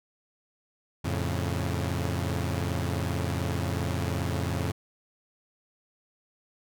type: chord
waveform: sawtooth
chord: F augmented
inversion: none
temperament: equal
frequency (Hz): 87.31 / 110 / 138.59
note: F2 / A2 / C#3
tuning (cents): 0 / 0 / 0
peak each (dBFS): -26 / -29 / -29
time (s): 1.04-4.72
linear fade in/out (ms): 10
effects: none